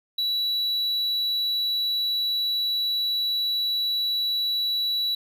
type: tone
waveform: triangle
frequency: 3929 Hz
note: B7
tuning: 10 cents flat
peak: -21 dBFS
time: 0.18-5.15 s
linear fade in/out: 5 ms
effects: none